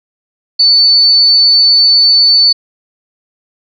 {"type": "tone", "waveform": "sine", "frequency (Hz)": 4496, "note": "C#8", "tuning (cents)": 24, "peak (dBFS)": -4, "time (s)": [0.59, 2.53], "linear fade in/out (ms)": 10, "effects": []}